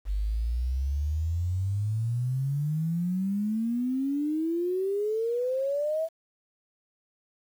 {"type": "exponential sweep", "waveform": "sine", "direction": "up", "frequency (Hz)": [48, 660], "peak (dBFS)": -25, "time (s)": [0.05, 6.09], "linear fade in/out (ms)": 50, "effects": ["9-bit"]}